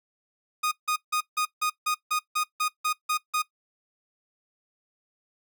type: tone bursts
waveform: sawtooth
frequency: 1238 Hz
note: D#6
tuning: 9 cents flat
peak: -20 dBFS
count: 12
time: 0.63-3.422 s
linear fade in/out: 10 ms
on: 86 ms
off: 160 ms
effects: noise-tail reverb RT60 0.1 s tail -17 dB re dry